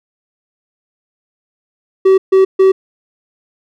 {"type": "tone bursts", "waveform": "triangle", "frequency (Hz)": 382, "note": "G4", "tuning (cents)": -45, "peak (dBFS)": -3, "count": 3, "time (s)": [2.05, 2.72], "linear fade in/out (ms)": 10, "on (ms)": 130, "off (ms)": 140, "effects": []}